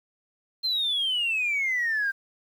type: exponential sweep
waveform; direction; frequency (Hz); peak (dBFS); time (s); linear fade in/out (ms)
sine; down; 4186 to 1568; -22; 0.63-2.12; 20
effects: tanh soft clip ceiling -20 dBFS + 9-bit

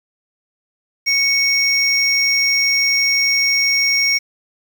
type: tone pair together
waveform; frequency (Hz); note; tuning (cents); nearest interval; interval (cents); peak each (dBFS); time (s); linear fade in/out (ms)
triangle; 2217 / 5586; C#7 / F8; 0 / -1; octave + major third; 1599; -14; 1.06-4.19; 20
effects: tanh soft clip ceiling -5 dBFS + 7-bit

